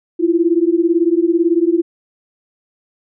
sine beating tone pair, 329.6 / 347.6 Hz, E4 / F4, 0 / -8 cents, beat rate 18 Hz, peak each -14 dBFS, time 0.19-1.82 s, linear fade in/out 20 ms, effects none

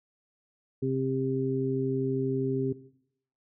harmonic tone, 132.5 Hz, C3, 22 cents sharp, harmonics 1 / 2 / 3, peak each -30 / -30 / -30 dBFS, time 0.82-2.73 s, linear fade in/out 10 ms, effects noise-tail reverb RT60 0.7 s tail -17 dB re dry

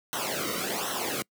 pink noise with flanger, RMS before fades -31 dBFS, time 0.13-1.22 s, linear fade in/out 0 ms, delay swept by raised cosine 0.42 to 1.21 ms, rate 1.3 Hz, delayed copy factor -0.8, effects noise-tail reverb RT60 0.1 s tail -26 dB re dry + high-pass 150 Hz 12 dB/octave

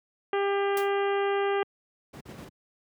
harmonic tone, 398.8 Hz, G4, 30 cents sharp, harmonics 1 / 2 / 3 / 4 / 5 / 6 / 7 / 8, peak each -25 / -31 / -35 / -37 / -39 / -44 / -42 / -46 dBFS, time 0.33-1.63 s, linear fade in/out 2 ms
white noise with exponential decay, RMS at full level -34 dBFS, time 0.77-0.91 s, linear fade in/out 2 ms, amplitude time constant 29 ms
brown noise bursts, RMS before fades -37 dBFS, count 3, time 2.13-2.454 s, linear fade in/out 10 ms, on 80 ms, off 42 ms
brown noise, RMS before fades -37 dBFS, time 2.29-2.49 s, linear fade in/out 5 ms
effects high-pass 150 Hz 12 dB/octave

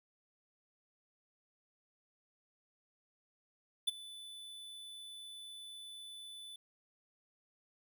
square tone with ADSR envelope, 3492 Hz, A7, 14 cents flat, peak -28 dBFS, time 3.87-6.56 s, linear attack 12 ms, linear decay 20 ms, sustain -20 dB, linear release 3 ms, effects none

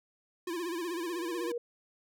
square tone with vibrato, 343.6 Hz, F4, 28 cents flat, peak -34 dBFS, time 0.47-1.52 s, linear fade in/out 5 ms, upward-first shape sine, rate 16 Hz, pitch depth 100 cents each way
sine tone with exponential growth, 476.4 Hz, A#4, 38 cents sharp, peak -31 dBFS, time 0.66-1.58 s, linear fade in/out 5 ms, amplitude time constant 200 ms
effects none

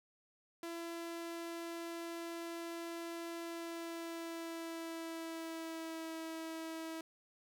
sawtooth tone with pitch glide, 336.6 to 324.2 Hz, E4 to E4, +36 to -29 cents, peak -38 dBFS, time 0.63-7.01 s, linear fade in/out 2 ms, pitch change -65 cents, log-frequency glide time 3.4-6.13 s, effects none

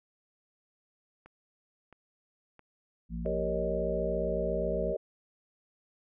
click train, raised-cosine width 0.5 ms, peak -37 dBFS, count 4, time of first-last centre 1.26-3.26 s, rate 1.5 Hz
harmonic tone, 57.6 Hz, A#1, 20 cents flat, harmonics 1 / 3 / 4, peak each -36 / -37 / -41 dBFS, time 3.09-4.95 s, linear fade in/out 50 ms
sine chord, Eb dominant seventh, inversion first, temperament equal, 392 / 466.2 / 554.4 / 622.3 Hz, G4 / Bb4 / Db5 / Eb5, 0 / 0 / 0 / 0 cents, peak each -36 / -35 / -35 / -34 dBFS, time 3.25-4.97 s, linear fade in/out 10 ms
effects none

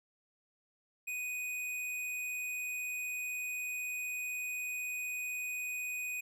sine tone with hard clipping, 2489 Hz, D#7, in tune, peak -37 dBFS, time 1.07-6.21 s, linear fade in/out 10 ms, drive 17 dB, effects none

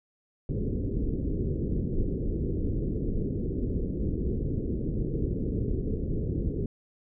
pink low-pass noise, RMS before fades -29 dBFS, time 0.49-6.66 s, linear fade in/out 2 ms, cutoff 450 Hz, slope 48 dB/octave, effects none

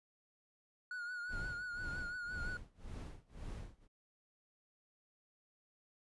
triangle tone with vibrato, 1451 Hz, F#6, 34 cents flat, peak -39 dBFS, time 0.91-2.57 s, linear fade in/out 2 ms, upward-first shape triangle, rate 5.8 Hz, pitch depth 56 cents each way
brown noise with tremolo, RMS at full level -44 dBFS, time 1.28-3.88 s, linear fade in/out 50 ms, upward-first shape sine, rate 1.9 Hz, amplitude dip 95%
effects resampled to 24000 Hz

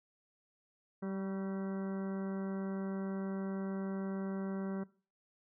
harmonic tone with a mistuned harmonic, 193.5 Hz, G3, 22 cents flat, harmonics 1 / 2 / 3 / 4 / 5 / 6 / 7 / 8 / 10, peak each -37 / -43 / -48 / -55 / -55 / -55 / -56 / -57 / -63 dBFS, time 1.02-4.84 s, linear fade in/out 10 ms, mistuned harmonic 6, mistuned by -44 cents, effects noise-tail reverb RT60 0.4 s tail -20 dB re dry

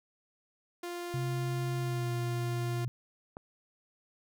sawtooth tone, 349.2 Hz, F4, in tune, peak -33 dBFS, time 0.83-2.85 s, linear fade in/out 5 ms
sine tone with pitch glide, 131.6 to 123.5 Hz, C3 to B2, +10 to 0 cents, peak -31 dBFS, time 1.14-2.88 s, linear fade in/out 0 ms, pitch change -110 cents, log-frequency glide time 1.8-2.13 s
click, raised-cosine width 1 ms, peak -28 dBFS, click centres 3.369 s
effects none

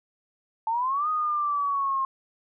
sine exponential two-way sweep, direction up then down, 877 to 1250 to 1064 Hz, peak -23 dBFS, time 0.67-2.05 s, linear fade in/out 2 ms, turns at 1.09 s, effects none

